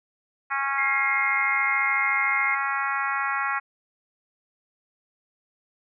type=harmonic tone; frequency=275.1 Hz; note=C#4; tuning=13 cents flat; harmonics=3 / 4 / 5 / 6 / 7 / 8 / 9; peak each=-32 / -29 / -29 / -32 / -31 / -35 / -38 dBFS; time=0.5-3.6 s; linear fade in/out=20 ms
type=tone; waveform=sine; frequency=2127 Hz; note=C7; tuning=28 cents sharp; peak=-23 dBFS; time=0.78-2.55 s; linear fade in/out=2 ms
effects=none